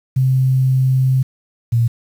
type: tone pair in turn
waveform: sine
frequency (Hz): 130.81 / 116.98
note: C3 / A#2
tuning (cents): 0 / +7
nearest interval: major second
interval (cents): 193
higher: first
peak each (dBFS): -11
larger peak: neither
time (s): 0.16-1.23 / 1.72-1.88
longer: first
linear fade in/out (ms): 10
effects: 7-bit